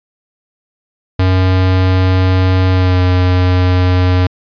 square tone with pitch glide, 92.9 to 90.99 Hz, F#2 to F#2, +7 to -28 cents, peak -9 dBFS, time 1.19-4.27 s, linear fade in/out 5 ms, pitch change -35 cents, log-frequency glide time 2.71-3 s, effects resampled to 11025 Hz

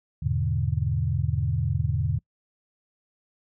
sine chord, E dominant seventh, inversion none, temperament equal, 82.41 / 103.83 / 123.47 / 146.83 Hz, E2 / G#2 / B2 / D3, 0 / 0 / 0 / 0 cents, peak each -28 dBFS, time 0.22-2.19 s, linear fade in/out 10 ms, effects noise-tail reverb RT60 0.1 s tail -26 dB re dry

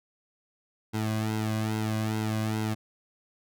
sawtooth tone with flanger, 109 Hz, A2, 16 cents flat, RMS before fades -29 dBFS, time 0.93-2.75 s, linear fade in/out 20 ms, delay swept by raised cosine 1.7 to 2.24 ms, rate 2.4 Hz, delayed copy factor -0.9, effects none

